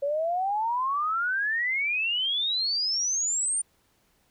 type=exponential sweep; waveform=sine; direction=up; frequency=552 to 9120 Hz; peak=-24 dBFS; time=0.02-3.62 s; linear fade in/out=10 ms; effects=pink hiss -67 dBFS RMS until 4.3 s